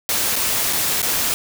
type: noise with dropouts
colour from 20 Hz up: white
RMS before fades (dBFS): -20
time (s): 0.09-1.34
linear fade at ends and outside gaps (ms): 0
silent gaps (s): 0.357-0.363 / 0.727-0.732 / 1.018-1.028
effects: none